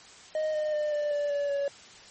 triangle tone with pitch steps, 621 / 611 / 601.2 / 591.6 / 582.1 / 572.8 / 563.6 Hz, D#5 / D#5 / D5 / D5 / D5 / D5 / C#5, -3 / -32 / +40 / +13 / -15 / -43 / +29 cents, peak -24 dBFS, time 0.35-1.68 s, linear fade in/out 2 ms, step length 190 ms, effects white hiss -50 dBFS RMS until 2.1 s + MP3 32 kbps

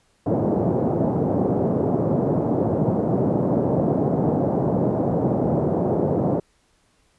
pink band-pass noise, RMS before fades -21 dBFS, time 0.26-6.4 s, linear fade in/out 5 ms, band 120 to 680 Hz, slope 24 dB/octave, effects pink hiss -63 dBFS RMS until 7.18 s + resampled to 24000 Hz

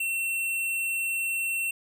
square tone, 2710 Hz, E7, 47 cents sharp, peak -27 dBFS, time 0-1.71 s, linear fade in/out 5 ms, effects none

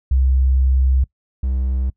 sine / triangle tone pair in turn, 65.41 / 64.66 Hz, C2 / C2, 0 / -20 cents, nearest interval unison, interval 20 cents, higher first, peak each -12 / -15 dBFS, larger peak first, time 0.11-1.04 / 1.43-1.9 s, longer first, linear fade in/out 5 ms, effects noise-tail reverb RT60 0.1 s tail -22 dB re dry

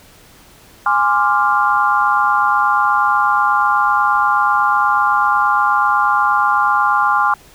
sine chord, D half-diminished seventh, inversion second, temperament equal with one note detuned, 826.8 / 1046.5 / 1174.7 / 1396.9 Hz, Ab5 / C6 / D6 / F6, -8 / 0 / 0 / 0 cents, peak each -17 dBFS, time 0.86-7.34 s, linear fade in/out 2 ms, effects pink hiss -45 dBFS RMS until 7.54 s

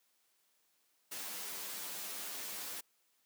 white noise with comb filter, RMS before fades -43 dBFS, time 1.11-2.81 s, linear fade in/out 10 ms, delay 10 ms, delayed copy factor +0.5, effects white hiss -75 dBFS RMS until 3.25 s + high-pass 200 Hz 12 dB/octave

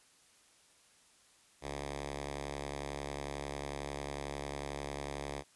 5% pulse tone with notch filter, 71.1 Hz, C#2, 45 cents sharp, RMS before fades -41 dBFS, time 1.61-5.44 s, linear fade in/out 50 ms, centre 210 Hz, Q 1.8, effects white hiss -65 dBFS RMS until 5.55 s + resampled to 24000 Hz

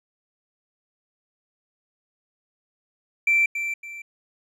triangle tone with echo, 2343 Hz, D7, 5 cents flat, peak -13 dBFS, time 3.27-3.46 s, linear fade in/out 5 ms, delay 280 ms, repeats 2, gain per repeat -10 dB, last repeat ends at 4.02 s, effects tanh soft clip ceiling -13 dBFS + resampled to 32000 Hz

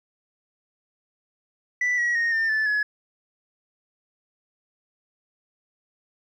sine tone with pitch steps, 1975.5 / 1915.9 / 1858.2 / 1802.1 / 1747.8 / 1695.1 Hz, B6 / A#6 / A#6 / A6 / A6 / G#6, 0 / +47 / -6 / +41 / -12 / +35 cents, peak -18 dBFS, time 1.81-2.83 s, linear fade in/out 5 ms, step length 170 ms, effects tanh soft clip ceiling -19 dBFS + 10-bit

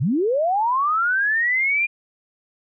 sine linear sweep, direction up, 103.83 to 2430 Hz, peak -17 dBFS, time 0-1.87 s, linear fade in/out 20 ms, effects none

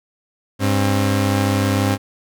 sawtooth tone pair together, 100.47 / 267.3 Hz, G2 / C4, +43 / +37 cents, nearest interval octave + perfect fourth, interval 1694 cents, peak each -13 / -16 dBFS, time 0.59-1.98 s, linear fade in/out 50 ms, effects none

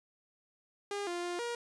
sawtooth tone with pitch steps, 405.3 / 349.1 / 351.3 / 474.8 Hz, G#4 / F4 / F4 / A#4, -42 / -1 / +10 / +32 cents, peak -31 dBFS, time 0.91-1.55 s, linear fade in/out 2 ms, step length 160 ms, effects resampled to 22050 Hz

